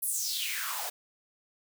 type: noise with high-pass filter sweep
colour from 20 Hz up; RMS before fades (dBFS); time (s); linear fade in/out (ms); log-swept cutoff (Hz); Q
white; -33; 0.02-0.9; 10; 12000 to 580; 4.6
effects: none